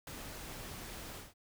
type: noise with ADSR envelope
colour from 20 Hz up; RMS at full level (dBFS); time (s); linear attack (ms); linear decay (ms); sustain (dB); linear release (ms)
pink; -44; 0.07-1.34; 3; 17; -2; 180
effects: none